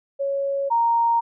sine tone pair in turn, 554.4 / 930.5 Hz, C#5 / A#5, 0 / -3 cents, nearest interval major sixth, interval 897 cents, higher second, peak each -21 / -16 dBFS, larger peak second, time 0.19-0.7 / 0.7-1.21 s, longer neither, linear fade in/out 20 ms, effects none

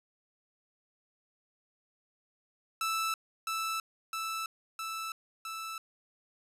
sawtooth tone with echo, 1318.5 Hz, E6, in tune, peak -26 dBFS, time 2.81-3.14 s, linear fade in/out 2 ms, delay 660 ms, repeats 4, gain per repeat -2 dB, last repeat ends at 5.78 s, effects resampled to 32000 Hz

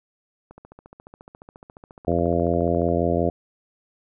click train, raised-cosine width 1 ms, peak -29 dBFS, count 35, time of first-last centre 0.51-2.888 s, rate 14.3 Hz
harmonic tone, 85.4 Hz, F2, 38 cents flat, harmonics 1 / 2 / 3 / 4 / 5 / 6 / 7 / 8, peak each -27 / -27 / -27 / -27 / -27 / -27 / -27 / -27 dBFS, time 2.07-3.3 s, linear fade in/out 5 ms
effects none

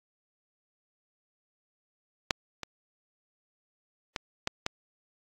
clicks, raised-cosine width 0.2 ms, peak -6 / -18 / -13 / -11 / -11 dBFS, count 5, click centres 2.308 / 2.633 / 4.162 / 4.474 / 4.664 s, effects AAC 48 kbps

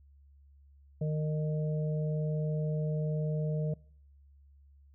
harmonic tone, 153.5 Hz, D#3, 23 cents flat, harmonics 1 / 3 / 4, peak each -29 / -39 / -41 dBFS, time 1.01-3.74 s, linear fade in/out 5 ms, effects noise-tail reverb RT60 0.6 s tail -24 dB re dry + added 70 Hz sine -56 dBFS peak until 4.94 s

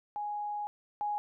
sine tone pair in turn, 830.6 / 830.6 Hz, G#5 / G#5, 0 / 0 cents, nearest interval unison, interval 0 cents, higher neither, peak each -33 / -30 dBFS, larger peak second, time 0.16-0.67 / 1.01-1.18 s, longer first, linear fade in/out 0 ms, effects none

